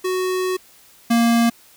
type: tone pair in turn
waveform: square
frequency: 370 / 233.1 Hz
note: F#4 / A#3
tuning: 0 / 0 cents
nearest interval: minor sixth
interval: 800 cents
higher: first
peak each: -20 / -14 dBFS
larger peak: second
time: 0.04-0.57 / 1.1-1.5 s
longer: first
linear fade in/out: 10 ms
effects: white hiss -50 dBFS RMS until 1.76 s